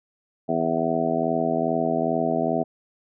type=harmonic tone; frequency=82.41 Hz; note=E2; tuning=in tune; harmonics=2 / 3 / 4 / 5 / 6 / 7 / 8 / 9; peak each=-31 / -27 / -30 / -29 / -35 / -34 / -25 / -29 dBFS; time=0.48-2.64 s; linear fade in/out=20 ms; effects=none